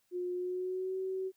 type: tone with pitch glide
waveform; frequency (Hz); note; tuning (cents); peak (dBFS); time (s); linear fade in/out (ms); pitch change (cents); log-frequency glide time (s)
sine; 358.4 to 378; F4 to F#4; +45 to +37; -33; 0.11-1.32; 50; +92; 0.34-0.97
effects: white hiss -75 dBFS RMS until 1.36 s